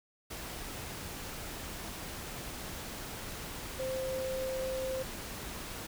sine tone in noise, 523.3 Hz, C5, in tune, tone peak -33 dBFS, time 3.79-5.03 s, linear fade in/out 10 ms, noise pink, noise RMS -42 dBFS, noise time 0.3-5.87 s, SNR +6 dB, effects none

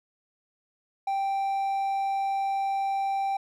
triangle tone, 784 Hz, G5, in tune, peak -23 dBFS, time 1.07-3.37 s, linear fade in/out 5 ms, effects none

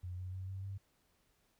sine tone with pitch steps, 90 / 91.89 / 93.82 / 95.79 / 97.81 Hz, F#2 / F#2 / F#2 / G2 / G2, -47 / -11 / +25 / -39 / -3 cents, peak -40 dBFS, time 0.03-0.78 s, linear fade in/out 10 ms, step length 150 ms, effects pink hiss -75 dBFS RMS until 1.59 s

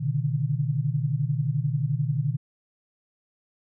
sine tone cluster, 122.1 / 142.1 / 153.5 Hz, B2 / C#3 / D#3, -19 / +43 / -23 cents, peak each -27 dBFS, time 0-2.37 s, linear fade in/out 20 ms, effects none

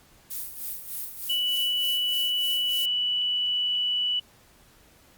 violet noise with tremolo, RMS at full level -32 dBFS, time 0.3-2.86 s, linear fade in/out 10 ms, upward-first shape sine, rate 3.3 Hz, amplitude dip 65%
sine tone, 2960 Hz, F#7, in tune, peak -23 dBFS, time 1.29-4.2 s, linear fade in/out 10 ms
effects pink hiss -57 dBFS RMS until 5.17 s + Opus 48 kbps

